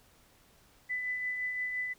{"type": "tone with tremolo", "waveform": "sine", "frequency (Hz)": 1998, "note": "B6", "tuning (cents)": 20, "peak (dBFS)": -30, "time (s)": [0.89, 1.94], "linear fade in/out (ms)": 20, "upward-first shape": "triangle", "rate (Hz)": 5.8, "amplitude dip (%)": 40, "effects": ["pink hiss -63 dBFS RMS until 1.98 s"]}